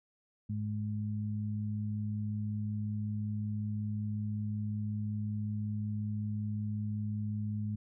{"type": "tone pair together", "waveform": "sine", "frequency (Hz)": [105.4, 210.8], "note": ["G#2", "G#3"], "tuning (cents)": [26, 26], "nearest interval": "octave", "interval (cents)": 1200, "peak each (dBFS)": [-34, -37], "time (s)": [0.49, 7.76], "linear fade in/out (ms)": 10, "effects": []}